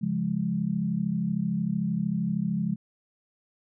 sine chord, Db major, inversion none, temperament equal, 138.59 / 174.61 / 207.7 Hz, Db3 / F3 / Ab3, 0 / 0 / 0 cents, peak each -33 / -28 / -28 dBFS, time 0.01-2.76 s, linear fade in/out 20 ms, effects none

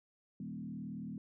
sine tone with frequency modulation, 207.8 Hz, G#3, 1 cent sharp, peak -40 dBFS, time 0.4-1.18 s, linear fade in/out 2 ms, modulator 38.6 Hz, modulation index 1.4, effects none

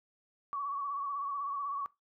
sine tone with vibrato, 1127 Hz, C#6, 28 cents sharp, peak -33 dBFS, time 0.53-1.86 s, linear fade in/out 0 ms, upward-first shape sine, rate 16 Hz, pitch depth 47 cents each way, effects noise-tail reverb RT60 0.2 s tail -20 dB re dry

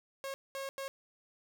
sawtooth tone bursts at uneven times, 544 Hz, C#5, 33 cents flat, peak -34 dBFS, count 3, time 0.24-0.34 / 0.55-0.69 / 0.78-0.88 s, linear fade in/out 0 ms, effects none

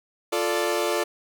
sawtooth chord, D minor, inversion first, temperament equal, 349.2 / 440 / 587.3 Hz, F4 / A4 / D5, 0 / 0 / 0 cents, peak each -23 dBFS, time 0.32-1.04 s, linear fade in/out 10 ms, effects none

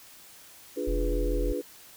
sine chord, D diminished seventh, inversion none, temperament equal, 293.7 / 349.2 / 415.3 / 493.9 Hz, D4 / F4 / Ab4 / Cb5, 0 / 0 / 0 / 0 cents, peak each -34 / -36 / -34 / -33 dBFS, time 0.76-1.62 s, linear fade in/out 20 ms
triangle tone, 42.83 Hz, F1, 33 cents flat, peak -24 dBFS, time 0.87-1.53 s, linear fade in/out 10 ms
effects white hiss -51 dBFS RMS until 1.96 s

